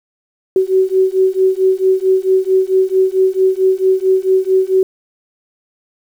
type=beating tone pair; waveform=sine; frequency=375.7 / 380.2 Hz; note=F#4 / F#4; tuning=+26 / +47 cents; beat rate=4.5 Hz; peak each=-13 dBFS; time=0.56-4.83 s; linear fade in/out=2 ms; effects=7-bit